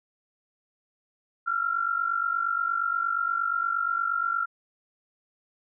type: tone pair together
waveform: sine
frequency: 1348.4 / 1396.9 Hz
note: E6 / F6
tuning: +39 / 0 cents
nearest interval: minor second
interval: 61 cents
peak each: -27 dBFS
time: 1.46-4.46 s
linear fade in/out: 20 ms
effects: none